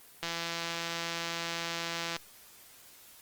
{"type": "click train", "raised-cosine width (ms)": 0.2, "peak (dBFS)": -17, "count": 326, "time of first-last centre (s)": [0.23, 2.165], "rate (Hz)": 168, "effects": ["white hiss -55 dBFS RMS until 3.21 s", "Opus 24 kbps"]}